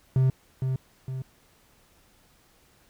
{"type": "tone with echo", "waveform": "triangle", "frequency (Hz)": 130.81, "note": "C3", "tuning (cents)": 0, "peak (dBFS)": -16, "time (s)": [0.16, 0.3], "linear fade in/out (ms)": 2, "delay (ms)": 460, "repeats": 2, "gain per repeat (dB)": -6, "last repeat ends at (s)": 1.22, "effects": ["pink hiss -61 dBFS RMS until 2.89 s"]}